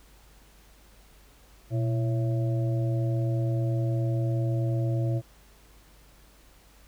harmonic tone with a mistuned harmonic, 111.3 Hz, A2, 20 cents sharp, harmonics 1 / 3 / 5 / 6, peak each -24 / -34 / -38 / -40 dBFS, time 1.7-5.22 s, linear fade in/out 50 ms, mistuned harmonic 1, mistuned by +140 cents, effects added 50 Hz sine -55 dBFS peak until 6.87 s + pink hiss -58 dBFS RMS until 6.87 s

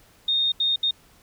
sine tone bursts at uneven times, 3683 Hz, A#7, 22 cents flat, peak -19 dBFS, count 3, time 0.28-0.52 / 0.6-0.76 / 0.83-0.91 s, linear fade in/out 5 ms, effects pink hiss -56 dBFS RMS until 1.22 s

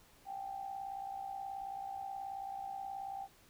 sine tone with amplitude modulation, 784 Hz, G5, in tune, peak -37 dBFS, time 0.25-3.28 s, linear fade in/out 50 ms, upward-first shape sine, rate 58.6 Hz, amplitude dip 65%, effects pink hiss -64 dBFS RMS until 3.49 s

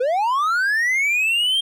triangle linear sweep, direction up, 471.4 to 3217 Hz, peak -15 dBFS, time 0-1.61 s, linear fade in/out 10 ms, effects none

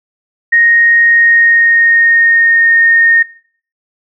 sine tone with pitch glide, 1864.7 to 1842.2 Hz, A#6 to A#6, 0 to -21 cents, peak -5 dBFS, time 0.52-3.23 s, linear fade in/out 10 ms, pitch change -21 cents, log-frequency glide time 1.01-2.71 s, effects noise-tail reverb RT60 0.5 s tail -19 dB re dry

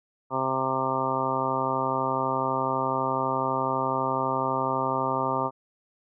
harmonic tone, 132 Hz, C3, 16 cents sharp, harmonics 1 / 2 / 3 / 4 / 5 / 6 / 7 / 8 / 9, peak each -36 / -34 / -34 / -33 / -33 / -35 / -29 / -34 / -30 dBFS, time 0.3-5.51 s, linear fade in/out 50 ms, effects none

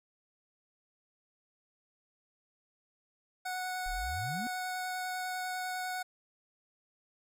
25% pulse tone with vibrato, 737 Hz, F#5, 7 cents flat, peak -31 dBFS, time 3.45-6.03 s, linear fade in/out 10 ms, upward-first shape triangle, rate 10 Hz, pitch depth 9 cents each way
sine exponential sweep, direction up, 31 to 253.9 Hz, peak -37 dBFS, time 3.86-4.47 s, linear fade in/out 0 ms
effects none

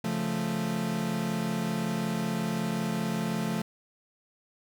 40% pulse chord, Db augmented, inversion none, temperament equal, 138.59 / 174.61 / 220 Hz, Db3 / F3 / A3, 0 / 0 / 0 cents, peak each -36 / -31 / -30 dBFS, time 0.04-3.62 s, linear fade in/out 5 ms, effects none

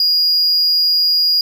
triangle tone, 4866 Hz, D#8, 39 cents flat, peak -10 dBFS, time 0-1.41 s, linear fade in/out 2 ms, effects none

